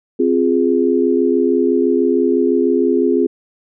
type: chord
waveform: sine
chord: F minor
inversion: second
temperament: equal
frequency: 261.6 / 349.2 / 415.3 Hz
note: C4 / F4 / Ab4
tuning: 0 / 0 / 0 cents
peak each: -16 dBFS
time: 0.19-3.27 s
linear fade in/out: 10 ms
effects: none